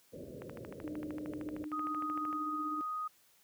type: low-pass noise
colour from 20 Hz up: white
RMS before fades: -47 dBFS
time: 0.12-1.66 s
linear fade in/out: 20 ms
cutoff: 600 Hz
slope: 96 dB/octave
type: click train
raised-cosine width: 0.5 ms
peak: -32 dBFS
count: 26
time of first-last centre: 0.42-2.328 s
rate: 13.1 Hz
type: tone with tremolo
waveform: sine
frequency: 303.4 Hz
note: D#4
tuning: 44 cents flat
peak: -37 dBFS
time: 0.84-2.81 s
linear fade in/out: 0 ms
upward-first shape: sine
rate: 16 Hz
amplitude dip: 50%
type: tone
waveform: sine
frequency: 1247 Hz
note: D#6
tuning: 3 cents sharp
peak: -35 dBFS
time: 1.72-3.08 s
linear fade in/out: 10 ms
effects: white hiss -67 dBFS RMS until 3.43 s + high-pass 80 Hz 12 dB/octave